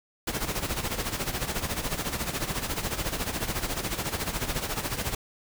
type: noise with tremolo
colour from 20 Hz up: pink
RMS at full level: -28 dBFS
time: 0.27-5.15 s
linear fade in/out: 5 ms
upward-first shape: sine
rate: 14 Hz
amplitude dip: 70%
effects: none